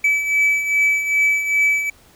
triangle beating tone pair, 2297 / 2299.5 Hz, D7 / D7, -39 / -37 cents, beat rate 2.5 Hz, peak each -21 / -14 dBFS, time 0.04-1.9 s, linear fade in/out 5 ms, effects pink hiss -51 dBFS RMS until 2.15 s

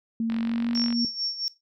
sine tone with pitch glide, 227.4 to 236.2 Hz, A#3 to A#3, -43 to +23 cents, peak -23 dBFS, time 0.2-1.05 s, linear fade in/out 2 ms, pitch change +66 cents, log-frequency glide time 0.35-0.73 s
click train, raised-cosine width 0.3 ms, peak -21 dBFS, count 30, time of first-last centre 0.3-0.926 s, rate 46.3 Hz
sine tone with tremolo, 5480 Hz, F8, 34 cents flat, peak -25 dBFS, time 0.75-1.48 s, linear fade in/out 0 ms, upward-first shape sine, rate 4.5 Hz, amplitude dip 70%
effects noise-tail reverb RT60 0.2 s tail -17 dB re dry

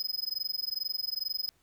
square tone with amplitude modulation, 5040 Hz, D#8, 21 cents sharp, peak -28 dBFS, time 0-1.49 s, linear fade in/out 0 ms, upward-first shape sine, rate 22.3 Hz, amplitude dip 100%, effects pink hiss -69 dBFS RMS until 1.62 s

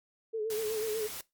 sine tone with vibrato, 436.4 Hz, A4, 14 cents flat, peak -30 dBFS, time 0.33-1.08 s, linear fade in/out 20 ms, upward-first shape sine, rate 8.1 Hz, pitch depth 58 cents each way
white noise, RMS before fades -41 dBFS, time 0.5-1.21 s, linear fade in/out 2 ms
effects noise-tail reverb RT60 0.2 s tail -20 dB re dry + Opus 48 kbps

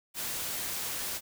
white noise, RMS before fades -35 dBFS, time 0.14-1.21 s, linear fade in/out 50 ms, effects none

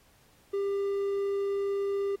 triangle tone, 398 Hz, G4, 26 cents sharp, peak -25 dBFS, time 0.53-2.16 s, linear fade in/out 10 ms, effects pink hiss -63 dBFS RMS until 2.2 s + AAC 48 kbps

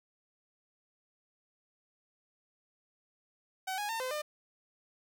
sawtooth tone with pitch steps, 757 / 828 / 906 / 513 / 602 Hz, F#5 / G#5 / A#5 / C5 / D5, +39 / -5 / -50 / -34 / +43 cents, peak -30 dBFS, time 3.67-4.22 s, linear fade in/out 10 ms, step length 110 ms, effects none

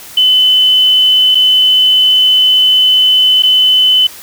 sine tone with dropouts, 3025 Hz, F#7, 38 cents sharp, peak -5 dBFS, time 0.17-4.07 s, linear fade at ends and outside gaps 5 ms, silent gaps 1.348-1.352 / 3.424-3.433 s, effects white hiss -32 dBFS RMS until 4.22 s

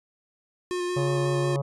square tone with vibrato, 357.2 Hz, F4, 39 cents sharp, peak -27 dBFS, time 0.71-1.56 s, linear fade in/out 0 ms, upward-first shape square, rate 5.5 Hz, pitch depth 12 cents each way
harmonic tone, 139.3 Hz, C#3, 9 cents sharp, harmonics 1 / 3 / 4 / 5 / 6 / 7 / 8 / 9, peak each -25 / -37 / -31 / -42 / -44 / -45 / -43 / -48 dBFS, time 0.96-1.62 s, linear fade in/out 10 ms
effects resampled to 24000 Hz

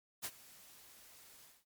white noise with ADSR envelope, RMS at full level -39 dBFS, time 0.22-1.65 s, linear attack 26 ms, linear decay 55 ms, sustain -20 dB, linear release 220 ms, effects noise-tail reverb RT60 0.1 s tail -23 dB re dry + MP3 96 kbps

